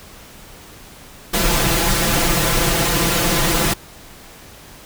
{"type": "noise with comb filter", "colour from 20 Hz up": "pink", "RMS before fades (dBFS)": -17, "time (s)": [1.33, 3.74], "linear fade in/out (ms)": 10, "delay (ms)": 5.9, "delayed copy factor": 1, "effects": ["pink hiss -41 dBFS RMS until 4.85 s"]}